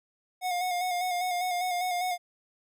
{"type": "tone with vibrato", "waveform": "square", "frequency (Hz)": 721, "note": "F#5", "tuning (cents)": -45, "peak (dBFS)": -28, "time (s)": [0.41, 2.18], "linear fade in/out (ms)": 50, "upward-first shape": "square", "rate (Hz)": 5, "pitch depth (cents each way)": 31, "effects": []}